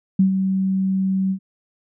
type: tone with ADSR envelope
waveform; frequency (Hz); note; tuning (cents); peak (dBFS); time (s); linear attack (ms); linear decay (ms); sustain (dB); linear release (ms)
sine; 190.8; G3; -47; -10; 0.19-1.39; 6; 110; -7; 82
effects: none

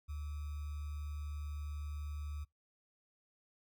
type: tone with sample-and-hold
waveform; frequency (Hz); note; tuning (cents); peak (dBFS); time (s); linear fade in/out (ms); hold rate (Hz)
sine; 74; D2; +14; -39; 0.08-2.45; 20; 1225
effects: noise-tail reverb RT60 0.2 s tail -26 dB re dry

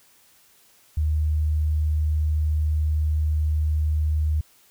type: tone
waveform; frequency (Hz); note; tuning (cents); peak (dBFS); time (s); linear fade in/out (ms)
sine; 76.7; D#2; -24; -19; 0.97-4.41; 5
effects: white hiss -57 dBFS RMS until 4.7 s

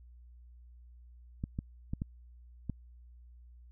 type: clicks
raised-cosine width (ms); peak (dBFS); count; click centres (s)
5; -22; 5; 1.439 / 1.589 / 1.935 / 2.019 / 2.697
effects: added 60 Hz sine -52 dBFS peak until 3.71 s

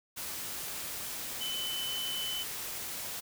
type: tone in noise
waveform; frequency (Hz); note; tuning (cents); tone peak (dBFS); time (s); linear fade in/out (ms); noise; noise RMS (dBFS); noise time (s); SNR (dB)
sine; 3027; F#7; +39; -34; 1.4-2.44; 20; white; -39; 0.16-3.21; +2
effects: none

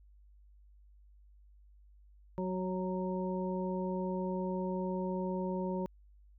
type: harmonic tone with a mistuned harmonic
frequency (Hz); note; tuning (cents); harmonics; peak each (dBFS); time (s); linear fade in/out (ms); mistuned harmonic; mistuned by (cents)
185.5; F#3; +5; 1 / 2 / 3 / 5; -35 / -38 / -40 / -42; 2.38-5.86; 0; 3; -16
effects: added 50 Hz sine -57 dBFS peak until 6.38 s

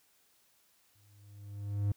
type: tone with exponential growth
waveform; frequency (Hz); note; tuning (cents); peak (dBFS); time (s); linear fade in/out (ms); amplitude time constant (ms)
triangle; 101.8; G#2; -34; -24; 0.95-1.92; 5; 210
effects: white hiss -69 dBFS RMS until 1.96 s

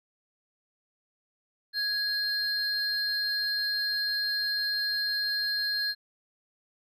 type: tone pair together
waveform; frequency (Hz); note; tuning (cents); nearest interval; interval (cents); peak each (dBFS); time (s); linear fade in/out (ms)
triangle; 1661.2 / 4198; G#6 / C8; 0 / +5; octave + major third; 1605; -30 / -27; 1.73-5.95; 50
effects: none

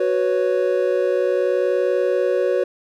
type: chord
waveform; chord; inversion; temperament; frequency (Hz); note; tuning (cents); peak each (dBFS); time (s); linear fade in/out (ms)
triangle; F# suspended fourth; none; equal; 370 / 493.9 / 554.4; F#4 / B4 / C#5; 0 / 0 / 0; -19; 0-2.64; 5
effects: none

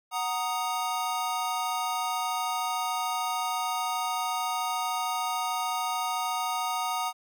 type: chord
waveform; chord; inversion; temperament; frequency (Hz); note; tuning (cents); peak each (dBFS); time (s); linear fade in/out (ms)
square; D# minor; first; equal; 740 / 932.3 / 1244.5; F#5 / A#5 / D#6; 0 / 0 / 0; -33 / -33 / -33; 0.11-7.13; 50
effects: none

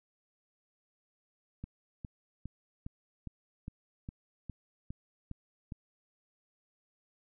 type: click train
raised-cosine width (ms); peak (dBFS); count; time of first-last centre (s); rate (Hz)
5; -28; 11; 1.64-5.722; 2.45
effects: none

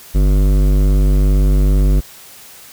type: tone with hard clipping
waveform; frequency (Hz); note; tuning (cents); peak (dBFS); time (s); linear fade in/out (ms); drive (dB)
sine; 48.86; G1; -5; -11; 0.14-2.01; 20; 15
effects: white hiss -39 dBFS RMS until 2.72 s

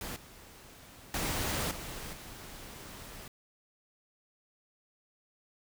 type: noise with level steps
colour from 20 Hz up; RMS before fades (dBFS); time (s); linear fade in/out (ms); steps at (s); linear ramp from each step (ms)
pink; -40 / -53 / -33 / -42 / -47; 0.01-3.28; 2; 0.16 / 1.14 / 1.71 / 2.13; 2
effects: none

